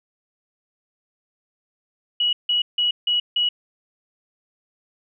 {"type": "tone bursts", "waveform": "sine", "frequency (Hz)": 2921, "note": "F#7", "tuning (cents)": -23, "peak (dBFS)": -17, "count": 5, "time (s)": [2.2, 3.49], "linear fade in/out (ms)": 5, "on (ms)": 130, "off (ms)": 160, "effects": []}